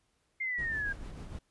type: exponential sweep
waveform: sine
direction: down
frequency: 2125 to 1600 Hz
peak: -31 dBFS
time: 0.4-0.93 s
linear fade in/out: 10 ms
type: noise with tremolo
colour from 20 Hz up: brown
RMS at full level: -41 dBFS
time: 0.58-1.39 s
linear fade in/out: 5 ms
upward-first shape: triangle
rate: 6.8 Hz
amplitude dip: 45%
effects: pink hiss -75 dBFS RMS until 1.5 s + resampled to 24000 Hz